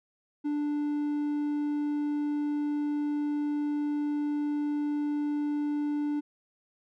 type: tone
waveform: triangle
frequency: 294.1 Hz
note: D4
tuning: 3 cents sharp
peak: -25 dBFS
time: 0.44-6.21 s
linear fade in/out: 20 ms
effects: none

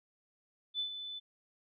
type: tone with ADSR envelope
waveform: sine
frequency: 3504 Hz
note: A7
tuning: 8 cents flat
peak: -31 dBFS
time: 0.74-1.2 s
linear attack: 52 ms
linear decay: 100 ms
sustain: -9 dB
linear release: 21 ms
effects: none

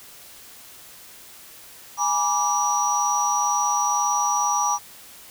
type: tone cluster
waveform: sine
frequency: 827 / 969 / 1168 / 5810 Hz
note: G#5 / B5 / D6 / F#8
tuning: -8 / -33 / -10 / -32 cents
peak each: -24 dBFS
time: 1.97-4.79 s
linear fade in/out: 50 ms
effects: tanh soft clip ceiling -11 dBFS + white hiss -45 dBFS RMS until 5.3 s

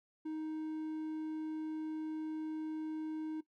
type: tone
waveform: triangle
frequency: 312.7 Hz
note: D#4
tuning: 9 cents sharp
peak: -35 dBFS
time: 0.25-3.41 s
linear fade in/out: 10 ms
effects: noise-tail reverb RT60 0.1 s tail -17 dB re dry

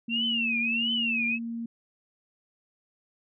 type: tone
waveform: sine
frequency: 231.6 Hz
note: A#3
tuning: 11 cents flat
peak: -31 dBFS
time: 0.08-1.66 s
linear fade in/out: 5 ms
type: tone with vibrato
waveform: sine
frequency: 2697 Hz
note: E7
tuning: 39 cents sharp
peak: -25 dBFS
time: 0.09-1.39 s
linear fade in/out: 50 ms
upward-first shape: triangle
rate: 1.5 Hz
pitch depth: 220 cents each way
effects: none

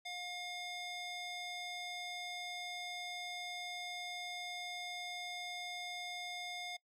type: tone with band-pass filter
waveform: square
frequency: 714 Hz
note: F5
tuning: 38 cents sharp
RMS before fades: -44 dBFS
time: 0.05-6.77 s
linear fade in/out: 10 ms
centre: 3300 Hz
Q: 1.2
effects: noise-tail reverb RT60 0.1 s tail -22 dB re dry

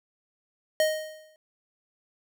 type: tone with exponential decay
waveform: square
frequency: 622.3 Hz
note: D#5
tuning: in tune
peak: -19 dBFS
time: 0.8-1.36 s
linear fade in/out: 1 ms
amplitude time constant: 120 ms
effects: none

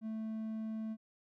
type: tone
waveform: triangle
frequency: 220 Hz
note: A3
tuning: in tune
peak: -35 dBFS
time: 0.01-0.97 s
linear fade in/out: 50 ms
effects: none

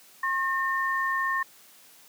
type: tone pair together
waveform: sine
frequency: 1076.7 / 1817 Hz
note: C6 / A#6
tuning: +49 / -45 cents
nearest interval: major sixth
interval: 906 cents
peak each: -27 dBFS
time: 0.23-1.43 s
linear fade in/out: 5 ms
effects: white hiss -54 dBFS RMS until 2.08 s + high-pass 150 Hz 12 dB/octave

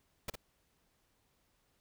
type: noise with echo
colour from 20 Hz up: pink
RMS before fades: -37 dBFS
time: 0.28-0.3 s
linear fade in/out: 5 ms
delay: 56 ms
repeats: 1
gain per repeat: -6 dB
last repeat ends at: 0.356 s
effects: pink hiss -75 dBFS RMS until 1.8 s

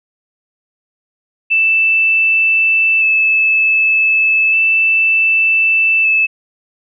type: tone with vibrato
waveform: sine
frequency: 2631 Hz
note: E7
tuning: 4 cents flat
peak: -9 dBFS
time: 1.5-6.27 s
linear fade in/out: 20 ms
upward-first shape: square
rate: 0.33 Hz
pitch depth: 11 cents each way
effects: none

